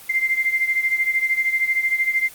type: beating tone pair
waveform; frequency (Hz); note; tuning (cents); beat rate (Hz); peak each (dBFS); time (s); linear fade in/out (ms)
sine; 2088 / 2101; C7 / C7; -4 / +7; 13; -19 / -23; 0.09-2.29; 10
effects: white hiss -42 dBFS RMS until 2.34 s + Opus 24 kbps